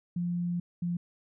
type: tone pair in turn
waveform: sine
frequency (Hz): 174.61 / 173.85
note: F3 / F3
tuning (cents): 0 / -8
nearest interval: unison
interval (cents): 8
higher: first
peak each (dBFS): -28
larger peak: neither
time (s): 0.16-0.6 / 0.82-0.97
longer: first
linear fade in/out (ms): 5
effects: none